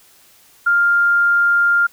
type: tone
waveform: sine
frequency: 1400 Hz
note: F6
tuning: 4 cents sharp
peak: -11 dBFS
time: 0.66-1.87 s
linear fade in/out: 10 ms
effects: white hiss -50 dBFS RMS until 1.92 s